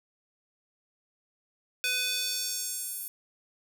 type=tone with high-pass filter sweep; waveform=square; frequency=499.6 Hz; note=B4; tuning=20 cents sharp; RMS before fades=-32 dBFS; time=1.84-3.08 s; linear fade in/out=0 ms; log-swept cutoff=2300 to 12000 Hz; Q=1.6; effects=none